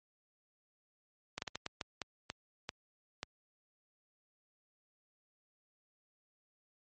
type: slowing click train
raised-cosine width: 0.2 ms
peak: -20 dBFS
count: 10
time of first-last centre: 1.38-3.231 s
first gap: 41 ms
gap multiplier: 1.38
effects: high-pass 60 Hz 12 dB/octave + MP3 32 kbps